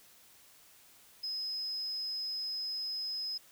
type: tone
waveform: triangle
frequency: 5080 Hz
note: D#8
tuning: 35 cents sharp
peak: -31 dBFS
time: 1.23-3.38 s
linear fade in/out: 10 ms
effects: tanh soft clip ceiling -33 dBFS + white hiss -60 dBFS RMS until 3.51 s